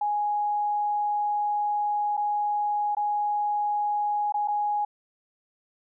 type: tone with dropouts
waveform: sine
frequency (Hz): 830.6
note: G#5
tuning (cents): 0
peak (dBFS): -23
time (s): 0.01-4.85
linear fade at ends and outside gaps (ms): 5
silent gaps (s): 2.169-2.175 / 2.95-2.968 / 4.323-4.341 / 4.476-4.482
effects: none